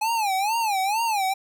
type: tone with vibrato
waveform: square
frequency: 838 Hz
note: G#5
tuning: 15 cents sharp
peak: -22 dBFS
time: 0.01-1.34 s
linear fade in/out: 10 ms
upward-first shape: sine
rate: 2.2 Hz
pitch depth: 180 cents each way
effects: none